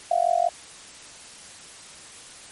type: tone with amplitude modulation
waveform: sine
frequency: 693 Hz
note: F5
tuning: 14 cents flat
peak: -14 dBFS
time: 0.11-0.49 s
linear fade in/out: 5 ms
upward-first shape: sine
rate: 45.3 Hz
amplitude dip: 100%
effects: white hiss -44 dBFS RMS until 2.51 s + MP3 48 kbps